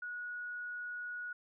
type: tone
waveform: sine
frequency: 1458 Hz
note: F#6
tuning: 26 cents flat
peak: -39 dBFS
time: 0.02-1.33 s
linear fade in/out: 5 ms
effects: none